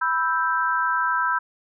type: chord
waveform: sine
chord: E minor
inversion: second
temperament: equal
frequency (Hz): 987.8 / 1318.5 / 1568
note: B5 / E6 / G6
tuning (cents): 0 / 0 / 0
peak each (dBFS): -24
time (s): 0.01-1.39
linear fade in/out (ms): 10
effects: none